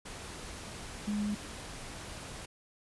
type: tone in noise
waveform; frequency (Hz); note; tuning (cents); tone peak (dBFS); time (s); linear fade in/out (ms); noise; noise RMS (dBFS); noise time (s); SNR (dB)
sine; 207.7; G#3; 0; -30; 1.07-1.35; 10; pink; -44; 0.05-2.46; +11
effects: resampled to 24000 Hz